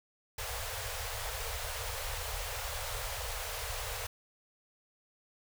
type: band-stop noise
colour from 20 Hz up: pink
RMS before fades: -38 dBFS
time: 0.38-4.07 s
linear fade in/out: 5 ms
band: 110 to 440 Hz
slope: 96 dB/octave
effects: none